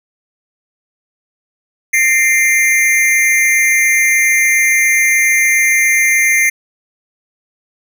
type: tone with amplitude modulation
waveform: square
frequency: 2095 Hz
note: C7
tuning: 2 cents sharp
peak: -6 dBFS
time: 1.93-6.5 s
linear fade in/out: 10 ms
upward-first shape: sine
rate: 273 Hz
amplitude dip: 85%
effects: none